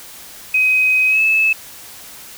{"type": "tone with pitch glide", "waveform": "sine", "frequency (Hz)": [2522, 2605], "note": ["D#7", "E7"], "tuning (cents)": [23, -21], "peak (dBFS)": -11, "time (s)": [0.54, 1.53], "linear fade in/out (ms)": 5, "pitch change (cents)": 56, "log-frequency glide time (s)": [1.08, 1.21], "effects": ["white hiss -37 dBFS RMS until 2.37 s"]}